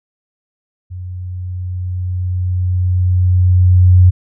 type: tone with level ramp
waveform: sine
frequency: 90.8 Hz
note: F#2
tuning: 32 cents flat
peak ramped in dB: -24 to -3 dBFS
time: 0.9-4.11 s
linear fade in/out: 20 ms
effects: none